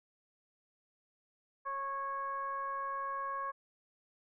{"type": "tone with frequency modulation", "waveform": "sine", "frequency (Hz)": 1100, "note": "C#6", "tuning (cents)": -14, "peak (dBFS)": -35, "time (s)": [1.65, 3.52], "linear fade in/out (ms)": 20, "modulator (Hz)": 553, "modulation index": 0.57, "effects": []}